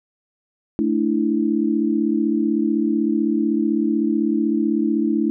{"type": "chord", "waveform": "sine", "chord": "A suspended fourth", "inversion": "none", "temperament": "equal", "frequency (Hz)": [220, 293.7, 329.6], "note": ["A3", "D4", "E4"], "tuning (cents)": [0, 0, 0], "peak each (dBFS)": -21, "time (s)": [0.79, 5.3], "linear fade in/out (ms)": 0, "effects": []}